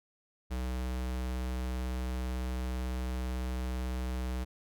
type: tone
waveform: square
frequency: 63 Hz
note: B1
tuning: 35 cents sharp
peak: -33 dBFS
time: 0.5-4.45 s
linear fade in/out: 20 ms
effects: none